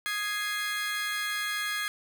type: chord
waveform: 30% pulse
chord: Ab major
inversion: second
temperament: equal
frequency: 1244.5 / 1661.2 / 2093 Hz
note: Eb6 / Ab6 / C7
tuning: 0 / 0 / 0 cents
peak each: -34 / -29 / -32 dBFS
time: 0.06-1.88 s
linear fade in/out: 0 ms
effects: none